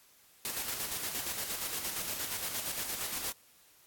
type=noise with tremolo; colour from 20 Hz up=white; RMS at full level=-35 dBFS; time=0.45-3.32 s; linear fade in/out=0 ms; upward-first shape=square; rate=8.6 Hz; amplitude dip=40%; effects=white hiss -62 dBFS RMS until 3.86 s + AAC 64 kbps